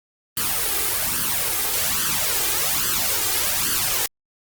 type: noise with flanger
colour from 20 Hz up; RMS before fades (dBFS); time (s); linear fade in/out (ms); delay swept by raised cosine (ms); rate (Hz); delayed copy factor
white; -22; 0.37-4.06; 2; 0.64 to 2.54; 1.2; +0.75
effects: Opus 24 kbps